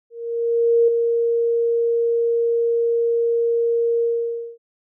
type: tone with ADSR envelope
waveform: sine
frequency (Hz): 466.2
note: A#4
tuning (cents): 0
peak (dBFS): -11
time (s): 0.1-4.58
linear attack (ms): 780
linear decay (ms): 4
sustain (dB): -5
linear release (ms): 550
effects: none